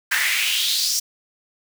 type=noise with high-pass filter sweep; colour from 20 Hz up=pink; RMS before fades=-21 dBFS; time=0.11-1 s; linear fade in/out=10 ms; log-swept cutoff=1600 to 5800 Hz; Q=4.1; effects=none

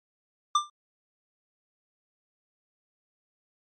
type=tone with exponential decay; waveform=square; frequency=1188 Hz; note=D6; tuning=20 cents sharp; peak=-17 dBFS; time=0.55-0.7 s; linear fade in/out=5 ms; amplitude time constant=32 ms; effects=MP3 32 kbps

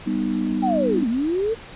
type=chord; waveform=sine; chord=G augmented; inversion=none; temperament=equal with one note detuned; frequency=196 / 246.9 / 308.6 Hz; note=G3 / B3 / D#4; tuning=0 / 0 / -14 cents; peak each=-25 / -24 / -25 dBFS; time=0.06-1.04 s; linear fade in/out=10 ms
type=linear two-way sweep; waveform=sine; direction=down then up; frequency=810 to 215.7 to 464.8 Hz; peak=-19 dBFS; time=0.62-1.55 s; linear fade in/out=20 ms; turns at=1.08 s
effects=pink hiss -40 dBFS RMS until 1.75 s + resampled to 8000 Hz

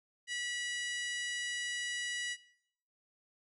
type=harmonic tone with a mistuned harmonic; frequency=973 Hz; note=B5; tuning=26 cents flat; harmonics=2 / 3 / 4 / 5 / 6 / 7 / 8 / 9 / 10; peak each=-38 / -41 / -48 / -50 / -49 / -51 / -49 / -54 / -53 dBFS; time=0.27-2.37 s; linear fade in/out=50 ms; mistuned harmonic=10; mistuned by=+22 cents; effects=noise-tail reverb RT60 0.7 s tail -20 dB re dry

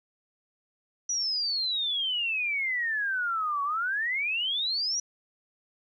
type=exponential two-way sweep; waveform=sine; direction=down then up; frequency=5920 to 1112 to 5920 Hz; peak=-26 dBFS; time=1.09-5 s; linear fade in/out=5 ms; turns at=3.63 s; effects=11-bit

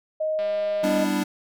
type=tone with pitch glide; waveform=sine; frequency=624 to 620 Hz; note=D#5 to D#5; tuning=+5 to -6 cents; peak=-22 dBFS; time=0.2-1.05 s; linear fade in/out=10 ms; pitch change=-11 cents; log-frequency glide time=0.49-0.91 s
type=click train; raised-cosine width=0.3 ms; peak=-25 dBFS; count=127; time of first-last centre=0.39-1.02 s; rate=200 Hz
type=chord; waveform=square; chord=E minor seventh; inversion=first; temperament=equal; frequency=196 / 246.9 / 293.7 / 329.6 Hz; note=G3 / B3 / D4 / E4; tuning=0 / 0 / 0 / 0 cents; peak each=-27 / -31 / -26 / -32 dBFS; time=0.83-1.24 s; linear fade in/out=10 ms
effects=none

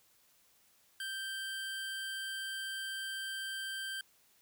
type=tone; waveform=25% pulse; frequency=1568 Hz; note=G6; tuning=in tune; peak=-34 dBFS; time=1-4.01 s; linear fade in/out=2 ms; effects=white hiss -68 dBFS RMS until 4.41 s

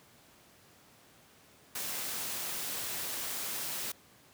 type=noise; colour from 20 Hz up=white; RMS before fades=-37 dBFS; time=1.75-3.92 s; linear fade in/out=5 ms; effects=pink hiss -60 dBFS RMS until 4.33 s + high-pass 100 Hz 12 dB/octave

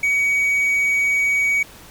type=tone; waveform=triangle; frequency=2258 Hz; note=C#7; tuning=31 cents sharp; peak=-14 dBFS; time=0.03-1.63 s; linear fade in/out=5 ms; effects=pink hiss -43 dBFS RMS until 1.9 s

